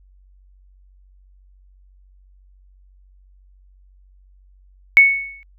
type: tone with exponential decay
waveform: sine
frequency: 2213 Hz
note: C#7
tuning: 3 cents flat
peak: -3 dBFS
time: 4.97-5.43 s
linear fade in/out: 0 ms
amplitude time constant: 98 ms
effects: added 47 Hz sine -48 dBFS peak until 5.58 s